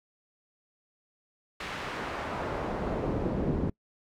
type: noise with band-pass filter sweep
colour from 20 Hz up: brown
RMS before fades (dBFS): -32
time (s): 1.6-3.7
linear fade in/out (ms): 5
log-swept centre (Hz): 2400 to 240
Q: 0.82
effects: noise-tail reverb RT60 0.1 s tail -25 dB re dry